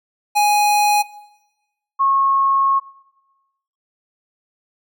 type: tone pair in turn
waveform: square / sine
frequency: 830.6 / 1090.6 Hz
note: G#5 / C#6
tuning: 0 / -29 cents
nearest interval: perfect fourth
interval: 471 cents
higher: second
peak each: -13 dBFS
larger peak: neither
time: 0.35-1.03 / 1.99-2.8 s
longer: second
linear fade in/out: 20 ms
effects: noise-tail reverb RT60 1.0 s tail -19 dB re dry